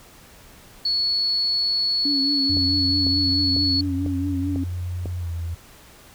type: tone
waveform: sine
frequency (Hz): 4398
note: C#8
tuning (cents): -14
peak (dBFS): -19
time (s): 0.85-3.81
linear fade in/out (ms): 5
type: tone with vibrato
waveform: sine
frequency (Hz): 278.9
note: C#4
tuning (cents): +11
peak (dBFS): -23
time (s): 2.05-4.64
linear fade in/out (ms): 5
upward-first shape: triangle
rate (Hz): 4.6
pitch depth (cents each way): 66
type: tone with pitch glide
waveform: sine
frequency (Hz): 89.1 to 84.2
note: F2 to E2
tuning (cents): +35 to +37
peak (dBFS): -25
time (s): 2.49-5.55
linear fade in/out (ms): 10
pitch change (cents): -98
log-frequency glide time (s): 5.18-5.29
type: click train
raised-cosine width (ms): 2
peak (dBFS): -18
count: 6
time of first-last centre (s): 2.57-5.058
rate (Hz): 2.01
effects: pink hiss -48 dBFS RMS until 6.14 s